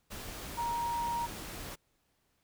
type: tone in noise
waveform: sine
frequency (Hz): 941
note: A#5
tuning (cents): +16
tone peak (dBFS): -31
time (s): 0.57-1.27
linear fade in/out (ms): 20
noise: pink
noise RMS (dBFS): -43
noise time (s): 0.1-1.76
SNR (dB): +9
effects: pink hiss -75 dBFS RMS until 2.43 s